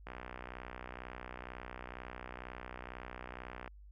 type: click train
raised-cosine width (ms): 0.5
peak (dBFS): -29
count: 225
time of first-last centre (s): 0.07-3.677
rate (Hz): 62.1
effects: added 50 Hz sine -52 dBFS peak until 3.91 s